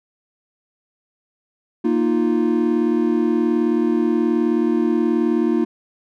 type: chord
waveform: triangle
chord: Bb suspended fourth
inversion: none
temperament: just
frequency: 233.1 / 310.8 / 349.6 Hz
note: Bb3 / Eb4 / F4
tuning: 0 / -2 / +2 cents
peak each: -18 dBFS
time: 1.84-5.65 s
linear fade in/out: 10 ms
effects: none